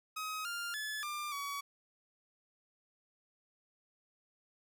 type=tone with pitch steps; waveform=sawtooth; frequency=1266 / 1399 / 1721 / 1193 / 1132 Hz; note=D#6 / F6 / A6 / D6 / C#6; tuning=+30 / +3 / -39 / +27 / +36 cents; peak=-34 dBFS; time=0.16-1.61 s; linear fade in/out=10 ms; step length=290 ms; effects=none